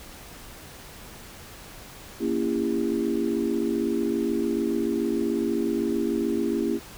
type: chord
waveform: sine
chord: A# diminished seventh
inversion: none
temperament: just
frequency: 233.1 / 279.7 / 335.6 / 402.8 Hz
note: A#3 / C#4 / E4 / G4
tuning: 0 / +16 / +31 / +47 cents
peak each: -28 / -29 / -27 / -29 dBFS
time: 2.19-6.8 s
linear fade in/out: 50 ms
effects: pink hiss -44 dBFS RMS until 6.97 s